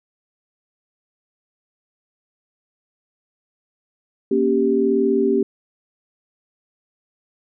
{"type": "chord", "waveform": "sine", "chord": "G diminished", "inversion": "first", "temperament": "equal with one note detuned", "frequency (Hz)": [236.1, 277.2, 392], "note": ["Bb3", "Db4", "G4"], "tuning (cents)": [22, 0, 0], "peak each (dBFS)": [-21, -21, -17], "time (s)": [4.31, 5.43], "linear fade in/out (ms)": 5, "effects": []}